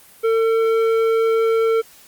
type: tone with tanh clipping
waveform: triangle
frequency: 450.8 Hz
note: A4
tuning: 42 cents sharp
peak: -16 dBFS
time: 0.23-1.82 s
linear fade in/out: 20 ms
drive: 15 dB
effects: white hiss -47 dBFS RMS until 2.07 s + Opus 32 kbps